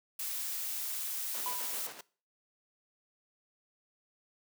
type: noise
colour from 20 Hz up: blue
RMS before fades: -37 dBFS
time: 0.19-1.87 s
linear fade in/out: 5 ms
type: noise with tremolo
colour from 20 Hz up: pink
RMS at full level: -43 dBFS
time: 1.34-2.01 s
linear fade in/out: 5 ms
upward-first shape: square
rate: 7.7 Hz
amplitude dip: 50%
type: tone with exponential decay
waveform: triangle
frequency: 987 Hz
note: B5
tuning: 1 cent flat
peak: -32 dBFS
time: 1.46-1.87 s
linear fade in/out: 1 ms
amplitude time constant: 87 ms
effects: noise-tail reverb RT60 0.4 s tail -21 dB re dry + high-pass 400 Hz 12 dB/octave